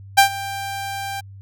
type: tone with ADSR envelope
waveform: sawtooth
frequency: 790 Hz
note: G5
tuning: 13 cents sharp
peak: -3 dBFS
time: 0.17-1.21 s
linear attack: 16 ms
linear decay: 100 ms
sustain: -19 dB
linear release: 14 ms
effects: added 98 Hz sine -37 dBFS peak until 1.41 s